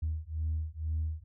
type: beating tone pair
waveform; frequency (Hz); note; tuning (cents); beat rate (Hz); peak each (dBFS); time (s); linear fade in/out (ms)
sine; 77.78 / 79.88; D#2 / D#2; 0 / +46; 2.1; -33 / -33; 0.02-1.24; 10
effects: tanh soft clip ceiling -25 dBFS